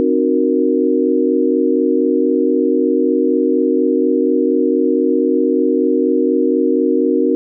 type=chord; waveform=sine; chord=C half-diminished seventh; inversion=none; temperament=equal with one note detuned; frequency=261.6 / 305.6 / 370 / 466.2 Hz; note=C4 / Eb4 / Gb4 / Bb4; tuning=0 / -31 / 0 / 0 cents; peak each=-17 dBFS; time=0-7.35 s; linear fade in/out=0 ms; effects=none